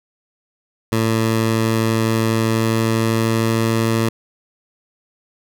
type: tone with pitch glide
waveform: 15% pulse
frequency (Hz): 112.2 to 113.18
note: A2 to A2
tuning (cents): +34 to +49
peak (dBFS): -9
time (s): 0.92-4.09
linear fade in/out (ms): 5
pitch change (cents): +15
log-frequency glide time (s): 2.32-3.61
effects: none